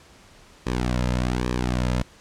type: tone with flanger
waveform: sawtooth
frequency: 61.7 Hz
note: B1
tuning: 1 cent flat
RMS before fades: -24 dBFS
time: 0.66-2.03 s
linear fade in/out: 10 ms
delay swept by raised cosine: 1.4 to 2.7 ms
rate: 1.2 Hz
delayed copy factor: -0.7
effects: pink hiss -51 dBFS RMS until 2.2 s + low-pass 8000 Hz 12 dB/octave